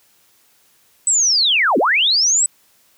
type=linear two-way sweep; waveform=sine; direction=down then up; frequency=8090 to 220 to 8090 Hz; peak=-12 dBFS; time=1.07-2.46 s; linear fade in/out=2 ms; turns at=1.78 s; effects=white hiss -56 dBFS RMS until 2.97 s + high-pass 60 Hz 12 dB/octave